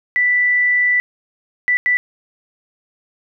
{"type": "tone bursts at uneven times", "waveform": "sine", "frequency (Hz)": 1975.5, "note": "B6", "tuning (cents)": 0, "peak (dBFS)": -12, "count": 3, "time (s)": [[0.16, 1], [1.68, 1.77], [1.86, 1.97]], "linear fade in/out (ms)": 0, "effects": []}